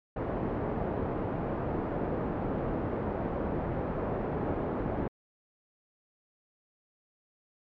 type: low-pass noise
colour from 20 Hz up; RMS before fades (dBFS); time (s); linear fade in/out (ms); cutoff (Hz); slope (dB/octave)
white; -32; 0.16-5.08; 5; 530; 12
effects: low-pass 2000 Hz 12 dB/octave + MP3 96 kbps